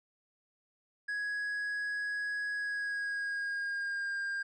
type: tone with pitch glide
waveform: triangle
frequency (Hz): 1667 to 1603.7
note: G#6 to G6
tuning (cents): +6 to +39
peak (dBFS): -31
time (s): 1.08-4.43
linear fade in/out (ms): 10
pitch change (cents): -67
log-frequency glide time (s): 2.53-4.19
effects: resampled to 22050 Hz